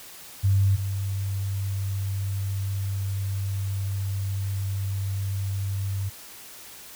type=tone pair in turn; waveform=sine; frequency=98 / 98 Hz; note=G2 / G2; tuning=0 / 0 cents; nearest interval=unison; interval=0 cents; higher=neither; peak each=-17 / -25 dBFS; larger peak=first; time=0.43-0.77 / 0.77-6.1 s; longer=second; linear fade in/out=20 ms; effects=white hiss -44 dBFS RMS until 6.95 s